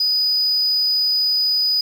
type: tone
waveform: sine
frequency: 4968 Hz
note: D#8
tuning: 3 cents flat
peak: -13 dBFS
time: 0-1.81 s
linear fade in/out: 5 ms
effects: tanh soft clip ceiling -14 dBFS + 7-bit